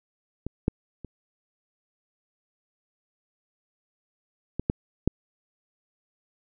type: clicks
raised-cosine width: 3 ms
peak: -18 / -8 / -25 / -15 / -9 / -7 dBFS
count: 6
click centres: 0.466 / 0.681 / 1.047 / 4.596 / 4.699 / 5.076 s
effects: none